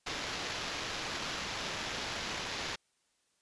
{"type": "noise with sample-and-hold", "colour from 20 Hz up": "white", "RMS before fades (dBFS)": -38, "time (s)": [0.06, 2.76], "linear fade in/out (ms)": 10, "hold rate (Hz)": 8820, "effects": ["white hiss -75 dBFS RMS until 3.41 s", "resampled to 22050 Hz"]}